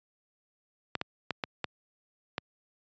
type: clicks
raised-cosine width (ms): 0.3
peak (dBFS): -14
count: 6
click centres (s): 0.953 / 1.014 / 1.307 / 1.438 / 1.643 / 2.381
effects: high-pass 100 Hz 12 dB/octave + resampled to 16000 Hz